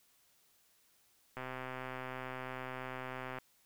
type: click train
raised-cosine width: 0.5 ms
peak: -27 dBFS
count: 261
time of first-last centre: 1.37-3.386 s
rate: 129 Hz
effects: white hiss -70 dBFS RMS until 3.65 s